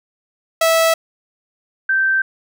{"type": "tone pair in turn", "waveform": ["sawtooth", "sine"], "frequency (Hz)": [654, 1558.7], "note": ["E5", "G6"], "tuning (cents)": [-14, -10], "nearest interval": "octave + minor third", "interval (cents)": 1504, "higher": "second", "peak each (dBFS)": [-8, -13], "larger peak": "first", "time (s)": [[0.61, 0.94], [1.89, 2.22]], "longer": "neither", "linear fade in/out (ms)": 5, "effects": []}